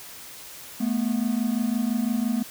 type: tone pair together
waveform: triangle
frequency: 218 / 243.9 Hz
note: A3 / B3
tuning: -16 / -21 cents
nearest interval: major second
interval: 195 cents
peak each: -23 dBFS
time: 0.8-2.43 s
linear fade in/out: 10 ms
effects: white hiss -42 dBFS RMS until 2.5 s